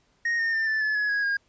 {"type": "tone with pitch steps", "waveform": "triangle", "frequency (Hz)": [1864.7, 1828.4, 1792.9, 1758, 1723.8, 1690.3, 1657.4, 1625.2], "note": ["A#6", "A#6", "A6", "A6", "A6", "G#6", "G#6", "G#6"], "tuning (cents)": [0, -34, 32, -2, -36, 30, -4, -38], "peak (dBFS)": -21, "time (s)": [0.25, 1.37], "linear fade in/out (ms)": 5, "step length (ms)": 140, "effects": ["pink hiss -66 dBFS RMS until 1.48 s", "resampled to 16000 Hz"]}